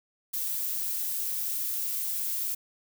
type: noise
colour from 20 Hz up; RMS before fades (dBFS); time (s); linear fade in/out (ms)
violet; -31; 0.33-2.55; 10
effects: none